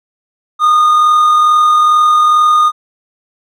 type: tone with amplitude modulation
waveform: triangle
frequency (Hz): 1226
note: D#6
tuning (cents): -26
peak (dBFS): -3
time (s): 0.59-2.72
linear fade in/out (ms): 50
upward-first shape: sine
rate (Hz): 42.3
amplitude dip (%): 25
effects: none